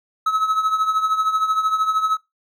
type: tone with tremolo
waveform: triangle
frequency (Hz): 1288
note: E6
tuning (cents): -41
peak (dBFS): -12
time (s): 0.26-2.17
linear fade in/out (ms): 5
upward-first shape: triangle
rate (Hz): 13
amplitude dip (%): 75
effects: noise-tail reverb RT60 0.2 s tail -21 dB re dry